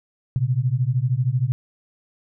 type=beating tone pair; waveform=sine; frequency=120.1 / 133.1 Hz; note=B2 / C3; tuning=-48 / +30 cents; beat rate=13 Hz; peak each=-21 dBFS; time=0.36-1.52 s; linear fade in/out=0 ms; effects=none